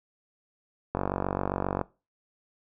click train, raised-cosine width 1 ms, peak -13 dBFS, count 42, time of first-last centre 0.95-1.813 s, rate 47.5 Hz, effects noise-tail reverb RT60 0.3 s tail -21 dB re dry

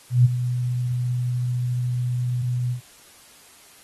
sine tone with ADSR envelope, 123.47 Hz, B2, in tune, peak -9 dBFS, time 0.1-2.81 s, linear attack 150 ms, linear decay 21 ms, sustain -12 dB, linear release 98 ms, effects white hiss -50 dBFS RMS until 3.83 s + AAC 32 kbps

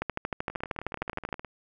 two click trains, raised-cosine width 0.5 ms, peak -24 / -14 dBFS, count 19 / 18, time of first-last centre 0.5-1.447 / 0.02-1.328 s, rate 19 / 13 Hz, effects none

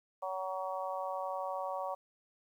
harmonic tone, 187.9 Hz, F#3, 27 cents sharp, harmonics 3 / 4 / 5 / 6, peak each -39 / -40 / -41 / -42 dBFS, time 0.22-1.95 s, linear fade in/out 10 ms, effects 11-bit

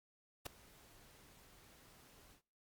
pink noise with ADSR envelope, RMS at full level -40 dBFS, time 0.45-2.42 s, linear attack 15 ms, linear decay 4 ms, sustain -23 dB, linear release 100 ms, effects noise-tail reverb RT60 0.6 s tail -26 dB re dry + MP3 96 kbps

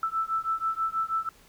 sine beating tone pair, 1318.5 / 1324.7 Hz, E6 / E6, 0 / +8 cents, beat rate 6.2 Hz, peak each -29 dBFS, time 0.03-1.29 s, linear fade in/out 2 ms, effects pink hiss -57 dBFS RMS until 1.48 s

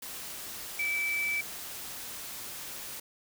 sine tone in noise, 2313 Hz, D7, 27 cents flat, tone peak -28 dBFS, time 0.79-1.41 s, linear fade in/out 5 ms, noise white, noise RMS -41 dBFS, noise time 0.02-3 s, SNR +10 dB, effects none

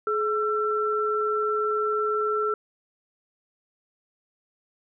sine tone pair together, 425 / 1343 Hz, G#4 / E6, +40 / +32 cents, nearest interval octave + minor sixth, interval 1992 cents, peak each -25 dBFS, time 0.07-2.54 s, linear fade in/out 2 ms, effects none

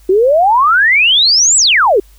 sine exponential two-way sweep, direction up then down, 359.4 to 8000 to 359.4 Hz, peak -6 dBFS, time 0.09-2 s, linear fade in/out 5 ms, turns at 1.57 s, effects added 50 Hz sine -40 dBFS peak until 2.18 s + white hiss -50 dBFS RMS until 2.18 s

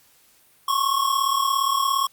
square tone pair together, 1077 / 1114.3 Hz, C6 / C#6, +50 / +9 cents, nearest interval minor second, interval 59 cents, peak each -23 dBFS, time 0.68-2.07 s, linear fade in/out 5 ms, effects white hiss -57 dBFS RMS until 2.12 s + Opus 48 kbps

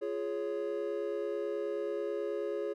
triangle chord, Db major, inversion first, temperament just, 346.5 / 415.8 / 554.4 Hz, F4 / Ab4 / Db5, -14 / +2 / 0 cents, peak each -37 / -33 / -36 dBFS, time 0.01-2.74 s, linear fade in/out 20 ms, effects none

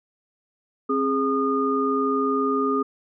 sine tone cluster, 267.2 / 415 / 1222 Hz, C4 / G#4 / D#6, +36 / -1 / -32 cents, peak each -24 dBFS, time 0.89-2.83 s, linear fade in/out 10 ms, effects none

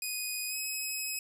10% pulse tone with pitch glide, 2489 to 2552 Hz, D#7 to D#7, 0 to +43 cents, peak -25 dBFS, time 0.02-1.19 s, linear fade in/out 2 ms, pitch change +43 cents, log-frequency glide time 0.48-0.56 s, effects none

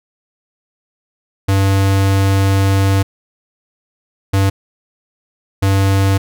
square tone bursts at uneven times, 97.5 Hz, G2, 9 cents flat, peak -11 dBFS, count 3, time 1.48-3.03 / 4.33-4.5 / 5.62-6.18 s, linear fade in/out 10 ms, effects none

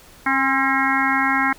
harmonic tone with a mistuned harmonic, 269.7 Hz, C#4, 47 cents flat, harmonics 1 / 3 / 4 / 5 / 6 / 7 / 8, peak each -24 / -24 / -24 / -24 / -24 / -24 / -24 dBFS, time 0.26-1.53 s, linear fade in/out 5 ms, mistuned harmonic 4, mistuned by -36 cents, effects pink hiss -47 dBFS RMS until 1.58 s

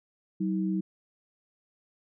sine tone pair together, 189.3 / 318.4 Hz, F#3 / D#4, +40 / +40 cents, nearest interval major sixth, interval 900 cents, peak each -27 / -31 dBFS, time 0.4-0.81 s, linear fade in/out 10 ms, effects none

